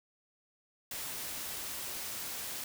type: noise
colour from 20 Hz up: white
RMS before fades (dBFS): -40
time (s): 0.91-2.64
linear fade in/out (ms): 2
effects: none